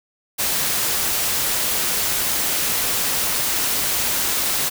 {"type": "noise", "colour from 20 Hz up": "white", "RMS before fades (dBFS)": -21, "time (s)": [0.38, 4.7], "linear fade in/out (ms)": 20, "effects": []}